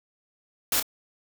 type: noise with echo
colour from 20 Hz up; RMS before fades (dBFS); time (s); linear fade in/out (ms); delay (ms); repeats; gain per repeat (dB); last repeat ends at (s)
white; -24; 0.72-0.8; 2; 27; 1; -8; 0.827
effects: none

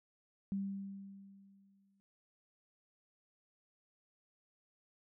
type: tone with exponential decay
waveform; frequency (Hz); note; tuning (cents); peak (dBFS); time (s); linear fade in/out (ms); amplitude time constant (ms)
sine; 196.5; G3; +4; -33; 0.52-2; 0; 320
effects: none

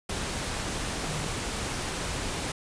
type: tone in noise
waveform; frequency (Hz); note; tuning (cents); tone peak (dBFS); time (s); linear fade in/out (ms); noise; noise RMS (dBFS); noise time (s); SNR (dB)
sine; 153.1; D#3; -28; -33; 1.06-1.27; 5; pink; -32; 0.09-2.52; -4
effects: resampled to 22050 Hz

